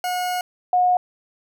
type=tone pair in turn; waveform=40% pulse / sine; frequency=724 / 724 Hz; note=F#5 / F#5; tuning=-38 / -38 cents; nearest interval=unison; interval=0 cents; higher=neither; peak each=-21 / -14 dBFS; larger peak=second; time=0.04-0.41 / 0.73-0.97 s; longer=first; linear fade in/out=2 ms; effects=none